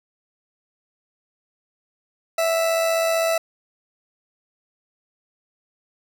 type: tone with amplitude modulation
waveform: 40% pulse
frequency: 659.3 Hz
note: E5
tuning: in tune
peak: -16 dBFS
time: 2.38-3.38 s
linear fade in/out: 5 ms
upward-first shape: sine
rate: 95.6 Hz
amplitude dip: 35%
effects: none